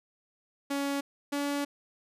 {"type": "tone pair in turn", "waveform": "sawtooth", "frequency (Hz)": [280.4, 285.5], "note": ["C#4", "D4"], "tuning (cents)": [20, -49], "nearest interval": "unison", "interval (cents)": 31, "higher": "second", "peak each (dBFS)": -25, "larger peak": "neither", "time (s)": [[0.7, 1.01], [1.32, 1.65]], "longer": "second", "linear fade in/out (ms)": 10, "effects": ["resampled to 32000 Hz"]}